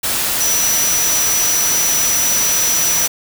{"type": "tone in noise", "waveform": "sine", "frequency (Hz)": 5900, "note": "F#8", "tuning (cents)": -6, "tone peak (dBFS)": -15, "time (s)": [0.4, 3.07], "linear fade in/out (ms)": 10, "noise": "white", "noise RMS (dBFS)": -18, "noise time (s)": [0.03, 3.08], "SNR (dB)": 0, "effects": []}